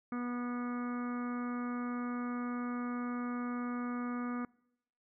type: harmonic tone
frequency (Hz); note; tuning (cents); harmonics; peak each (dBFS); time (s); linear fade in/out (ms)
243.8; B3; -22; 1 / 2 / 3 / 4 / 5 / 6 / 7 / 8 / 9; -35 / -48 / -51 / -53 / -44 / -51 / -56 / -60 / -55; 0.12-4.45; 2
effects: noise-tail reverb RT60 0.8 s tail -25 dB re dry